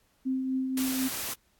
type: tone with tremolo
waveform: sine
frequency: 261.6 Hz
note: C4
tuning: in tune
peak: -25 dBFS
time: 0.25-1.09 s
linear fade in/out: 20 ms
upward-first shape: triangle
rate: 4 Hz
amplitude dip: 40%
type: noise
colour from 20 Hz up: white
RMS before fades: -34 dBFS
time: 0.77-1.34 s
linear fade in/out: 5 ms
effects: pink hiss -68 dBFS RMS until 1.59 s + AAC 64 kbps